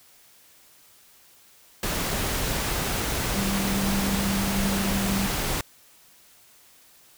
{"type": "tone in noise", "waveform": "sine", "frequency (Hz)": 196.4, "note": "G3", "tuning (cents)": 4, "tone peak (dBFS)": -25, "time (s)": [3.36, 5.27], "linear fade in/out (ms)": 2, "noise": "pink", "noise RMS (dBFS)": -27, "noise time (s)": [1.83, 5.61], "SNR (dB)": -1, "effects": ["white hiss -55 dBFS RMS until 7.17 s"]}